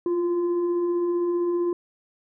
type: tone with frequency modulation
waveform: sine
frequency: 349.2 Hz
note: F4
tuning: in tune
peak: -21 dBFS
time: 0.06-1.73 s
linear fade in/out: 2 ms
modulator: 683 Hz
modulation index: 0.29
effects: none